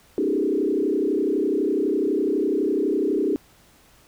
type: tone with frequency modulation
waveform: sine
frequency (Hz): 349.2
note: F4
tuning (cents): 0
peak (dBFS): -19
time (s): 0.18-3.36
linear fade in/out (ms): 0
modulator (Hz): 32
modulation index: 2.5
effects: pink hiss -55 dBFS RMS until 4.07 s